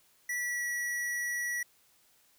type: tone with pitch glide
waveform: square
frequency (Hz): 1952 to 1935.2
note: B6 to B6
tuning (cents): -21 to -36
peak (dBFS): -32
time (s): 0.29-1.63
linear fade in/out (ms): 5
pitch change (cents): -15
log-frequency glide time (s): 0.41-0.66
effects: white hiss -66 dBFS RMS until 2.38 s